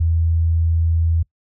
sine tone, 82.41 Hz, E2, in tune, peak -14 dBFS, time 0-1.23 s, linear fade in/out 10 ms, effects noise-tail reverb RT60 0.1 s tail -23 dB re dry

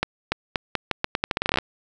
accelerating click train, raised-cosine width 0.3 ms, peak -5 dBFS, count 18, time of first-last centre 0.03-1.586 s, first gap 290 ms, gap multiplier 0.82, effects none

